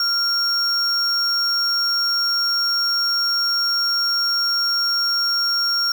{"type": "tone pair together", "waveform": "triangle", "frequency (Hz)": [1385, 5540], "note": ["F6", "F8"], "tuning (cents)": [-15, -15], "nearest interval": "2 octaves", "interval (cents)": 2400, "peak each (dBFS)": [-22, -16], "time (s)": [0, 5.92], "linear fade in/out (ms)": 2, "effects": ["tanh soft clip ceiling -11 dBFS", "7-bit"]}